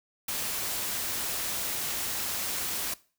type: noise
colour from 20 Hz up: white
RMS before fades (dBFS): -32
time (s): 0.28-2.94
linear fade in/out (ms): 5
effects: noise-tail reverb RT60 0.4 s tail -20 dB re dry